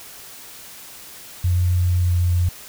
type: tone with pitch glide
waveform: sine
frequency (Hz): 89.2 to 88.02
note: F2 to F2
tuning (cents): +37 to +14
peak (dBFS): -15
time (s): 1.44-2.49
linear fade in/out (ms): 5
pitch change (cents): -23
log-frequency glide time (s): 2-2.18
effects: white hiss -40 dBFS RMS until 2.68 s